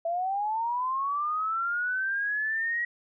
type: linear sweep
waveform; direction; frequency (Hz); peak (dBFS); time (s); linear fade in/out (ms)
sine; up; 660 to 1915; -26; 0.05-2.85; 5
effects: none